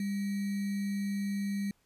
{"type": "tone with sample-and-hold", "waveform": "sine", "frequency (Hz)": 200, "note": "G3", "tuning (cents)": 35, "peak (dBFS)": -30, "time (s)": [0, 1.71], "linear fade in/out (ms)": 2, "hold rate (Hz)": 2100, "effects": ["pink hiss -71 dBFS RMS until 1.85 s", "resampled to 32000 Hz"]}